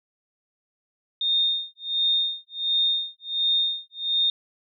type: tone with tremolo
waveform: sine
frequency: 3663 Hz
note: A#7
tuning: 31 cents flat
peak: -18 dBFS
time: 1.21-4.3 s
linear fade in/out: 2 ms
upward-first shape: sine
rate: 1.4 Hz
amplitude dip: 100%
effects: none